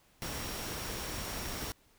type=tone in noise; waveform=sine; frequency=5588 Hz; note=F8; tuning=in tune; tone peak=-48 dBFS; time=0.22-1.72 s; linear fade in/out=0 ms; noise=pink; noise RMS=-39 dBFS; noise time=0.22-1.72 s; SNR=-12 dB; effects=pink hiss -66 dBFS RMS until 1.98 s